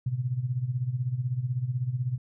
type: tone with tremolo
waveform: sine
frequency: 125.3 Hz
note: B2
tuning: 25 cents sharp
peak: -23 dBFS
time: 0.06-2.18 s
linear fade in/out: 5 ms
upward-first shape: sine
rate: 16 Hz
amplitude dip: 75%
effects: none